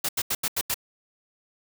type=noise bursts; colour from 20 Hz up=white; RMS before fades=-26 dBFS; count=6; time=0.04-0.743 s; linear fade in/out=5 ms; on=48 ms; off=83 ms; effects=none